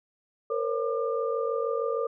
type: tone cluster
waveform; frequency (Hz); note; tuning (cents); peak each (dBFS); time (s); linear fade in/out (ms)
sine; 459.8 / 506 / 553 / 1198; A#4 / B4 / C#5 / D6; -24 / +42 / -4 / +34; -28 / -34 / -32 / -34; 0.5-2.07; 5
effects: none